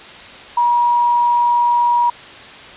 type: tone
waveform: sine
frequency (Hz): 958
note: A#5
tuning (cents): +47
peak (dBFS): -11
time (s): 0.57-2.1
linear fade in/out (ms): 5
effects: white hiss -36 dBFS RMS until 2.76 s + resampled to 8000 Hz